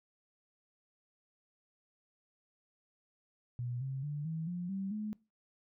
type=tone with pitch steps; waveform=sine; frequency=122.1 / 133.92 / 146.89 / 161.11 / 176.71 / 193.82 / 212.6 Hz; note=B2 / C3 / D3 / E3 / F3 / G3 / G#3; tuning=-19 / +41 / +1 / -39 / +21 / -19 / +41 cents; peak=-35 dBFS; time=3.59-5.13 s; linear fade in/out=0 ms; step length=220 ms; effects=noise-tail reverb RT60 0.3 s tail -23 dB re dry